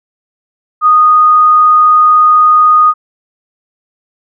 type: tone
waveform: sine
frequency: 1237 Hz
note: D#6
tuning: 10 cents flat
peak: -3 dBFS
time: 0.81-2.94 s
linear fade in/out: 50 ms
effects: none